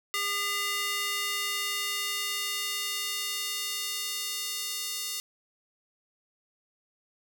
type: tone with high-pass filter sweep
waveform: square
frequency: 404.6 Hz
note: G#4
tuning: 45 cents flat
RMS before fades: -32 dBFS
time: 0.14-5.2 s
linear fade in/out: 0 ms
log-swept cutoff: 1700 to 4400 Hz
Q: 0.94
effects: none